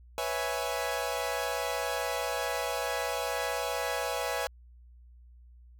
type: chord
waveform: sawtooth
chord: C# minor seventh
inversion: third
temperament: equal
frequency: 493.9 / 554.4 / 659.3 / 830.6 Hz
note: B4 / C#5 / E5 / G#5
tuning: 0 / 0 / 0 / 0 cents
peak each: -32 dBFS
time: 0.18-4.47 s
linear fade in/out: 0 ms
effects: added 60 Hz sine -51 dBFS peak until 5.79 s